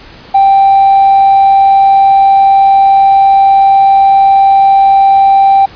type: tone with hard clipping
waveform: sine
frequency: 784 Hz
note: G5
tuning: in tune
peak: -3 dBFS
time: 0.34-5.66 s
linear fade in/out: 10 ms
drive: 1 dB
effects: pink hiss -34 dBFS RMS until 5.75 s + resampled to 11025 Hz